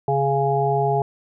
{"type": "harmonic tone", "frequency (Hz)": 138.59, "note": "C#3", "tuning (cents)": 0, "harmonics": [1, 3, 5, 6], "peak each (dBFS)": [-23, -22, -23, -23], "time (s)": [0.08, 1.02], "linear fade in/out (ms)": 2, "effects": []}